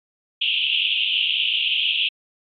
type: band-pass noise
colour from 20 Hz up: pink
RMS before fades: -21 dBFS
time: 0.41-2.09 s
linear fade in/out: 10 ms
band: 2600 to 3400 Hz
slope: 96 dB/octave
effects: MP3 64 kbps